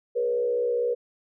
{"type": "tone with frequency modulation", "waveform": "sine", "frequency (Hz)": 481.5, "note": "B4", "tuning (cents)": -44, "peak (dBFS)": -22, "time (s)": [0.15, 0.95], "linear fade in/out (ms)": 20, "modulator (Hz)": 64.4, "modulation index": 0.63, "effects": []}